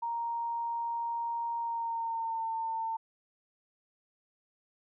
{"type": "tone with pitch glide", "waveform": "sine", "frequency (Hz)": [933, 901.2], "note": ["A#5", "A5"], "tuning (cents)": [1, 41], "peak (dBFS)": -31, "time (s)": [0.02, 2.97], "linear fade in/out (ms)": 10, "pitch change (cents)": -60, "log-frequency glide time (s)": [1.58, 2.47], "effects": []}